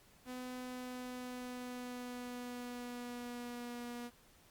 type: tone with pitch glide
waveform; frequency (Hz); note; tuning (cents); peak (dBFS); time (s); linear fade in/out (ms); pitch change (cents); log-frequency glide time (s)
sawtooth; 251.8 to 240.7; B3 to B3; +34 to -44; -39; 0.25-4.11; 50; -78; 0.65-3.86
effects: pink hiss -65 dBFS RMS until 4.5 s + Opus 48 kbps